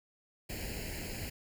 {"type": "noise with comb filter", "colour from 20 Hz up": "pink", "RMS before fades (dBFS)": -40, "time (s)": [0.49, 1.3], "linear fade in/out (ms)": 10, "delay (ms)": 0.42, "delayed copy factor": 0.85, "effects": []}